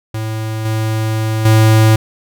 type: tone with level steps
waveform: square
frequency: 110 Hz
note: A2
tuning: in tune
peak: -19 / -15 / -7 dBFS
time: 0.14-1.96 s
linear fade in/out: 5 ms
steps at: 0.65 / 1.45 s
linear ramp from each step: 5 ms
effects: none